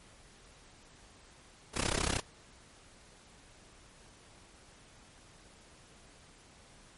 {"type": "noise with amplitude modulation", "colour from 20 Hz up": "pink", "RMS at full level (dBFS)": -28, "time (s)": [1.73, 2.22], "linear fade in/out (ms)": 50, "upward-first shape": "sine", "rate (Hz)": 32.9, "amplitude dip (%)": 95, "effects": ["pink hiss -58 dBFS RMS until 6.97 s", "MP3 48 kbps"]}